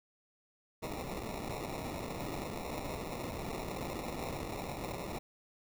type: noise with sample-and-hold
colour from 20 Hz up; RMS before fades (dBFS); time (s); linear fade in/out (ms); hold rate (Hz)
white; -40; 0.82-5.19; 10; 1575
effects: none